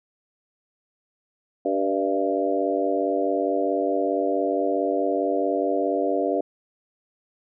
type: harmonic tone with a mistuned harmonic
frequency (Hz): 97.2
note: G2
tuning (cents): -14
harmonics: 3 / 4 / 5 / 6 / 7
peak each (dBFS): -27 / -27 / -27 / -27 / -27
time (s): 1.65-6.41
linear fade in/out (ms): 5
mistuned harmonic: 6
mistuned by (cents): +37
effects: none